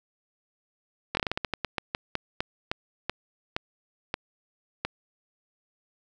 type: slowing click train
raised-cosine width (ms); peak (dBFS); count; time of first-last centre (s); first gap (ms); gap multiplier
0.3; -11; 19; 1.15-4.85; 21; 1.23
effects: none